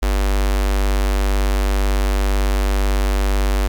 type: tone with notch filter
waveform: square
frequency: 49 Hz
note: G1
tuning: in tune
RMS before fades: -17 dBFS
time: 0.02-3.68 s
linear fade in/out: 10 ms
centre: 120 Hz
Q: 0.54
effects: 8-bit